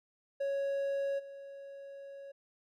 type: tone with level steps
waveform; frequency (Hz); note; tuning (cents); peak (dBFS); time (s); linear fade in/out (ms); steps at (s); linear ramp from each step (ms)
triangle; 554.4; C#5; 0; -29 / -43; 0.4-2.32; 10; 1.18; 20
effects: none